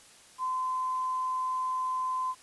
sine tone with quantisation, 1027 Hz, C6, 33 cents flat, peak -28 dBFS, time 0.38-2.35 s, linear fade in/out 50 ms, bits 9, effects white hiss -55 dBFS RMS until 2.42 s + resampled to 24000 Hz

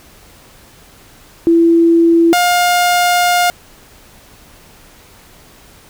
sine / sawtooth tone pair in turn, 334.6 / 709 Hz, E4 / F5, +26 / +26 cents, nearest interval octave + minor second, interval 1300 cents, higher second, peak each -6 dBFS, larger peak neither, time 1.47-2.33 / 2.33-3.5 s, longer second, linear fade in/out 0 ms, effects pink hiss -43 dBFS RMS until 5.89 s

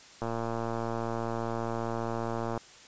click train, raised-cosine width 1 ms, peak -19 dBFS, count 272, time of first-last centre 0.22-2.577 s, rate 115 Hz, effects white hiss -52 dBFS RMS until 2.87 s + resampled to 16000 Hz

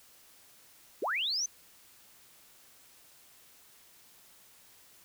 sine linear sweep, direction up, 283.3 to 6272 Hz, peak -29 dBFS, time 1.02-1.46 s, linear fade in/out 5 ms, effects white hiss -59 dBFS RMS until 5.04 s

